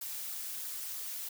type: noise with flanger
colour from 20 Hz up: blue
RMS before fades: -40 dBFS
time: 0.01-1.29 s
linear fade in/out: 5 ms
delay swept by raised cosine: 0.32 to 5.22 ms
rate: 3.1 Hz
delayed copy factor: -0.55
effects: none